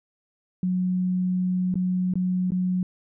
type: tone with dropouts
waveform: sine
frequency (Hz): 182.8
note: F#3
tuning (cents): -21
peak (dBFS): -21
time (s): 0.63-2.83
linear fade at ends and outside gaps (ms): 2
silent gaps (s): 1.742-1.755 / 2.138-2.155 / 2.506-2.519
effects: none